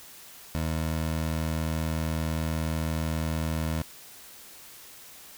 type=tone; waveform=20% pulse; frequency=80 Hz; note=D#2; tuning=49 cents sharp; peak=-22 dBFS; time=0.55-3.82 s; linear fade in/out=0 ms; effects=white hiss -48 dBFS RMS until 5.37 s